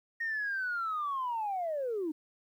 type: linear sweep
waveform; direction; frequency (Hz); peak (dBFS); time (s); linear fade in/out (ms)
sine; down; 1864.7 to 293.7; -30; 0.2-2.12; 10
effects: tanh soft clip ceiling -27 dBFS + 11-bit